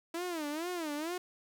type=tone with vibrato; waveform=sawtooth; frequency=324.3 Hz; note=E4; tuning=28 cents flat; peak=-31 dBFS; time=0.14-1.18 s; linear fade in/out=5 ms; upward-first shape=sine; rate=2.2 Hz; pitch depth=190 cents each way; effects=10-bit